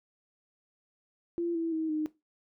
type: tone with pitch steps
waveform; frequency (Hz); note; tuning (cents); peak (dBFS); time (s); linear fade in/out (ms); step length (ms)
sine; 341.8 / 330.2 / 318.9 / 308; F4 / E4 / D#4 / D#4; -37 / +3 / +43 / -17; -28; 1.38-2.06; 0; 170
effects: noise-tail reverb RT60 0.2 s tail -17 dB re dry